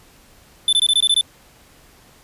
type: tone bursts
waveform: square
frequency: 3520 Hz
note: A7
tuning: in tune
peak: -13 dBFS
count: 8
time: 0.68-1.211 s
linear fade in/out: 2 ms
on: 48 ms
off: 21 ms
effects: pink hiss -50 dBFS RMS until 2.23 s + resampled to 32000 Hz